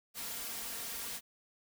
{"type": "noise with comb filter", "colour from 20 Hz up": "white", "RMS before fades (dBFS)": -41, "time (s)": [0.14, 1.21], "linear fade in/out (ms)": 50, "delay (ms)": 4.3, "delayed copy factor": 0.6, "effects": []}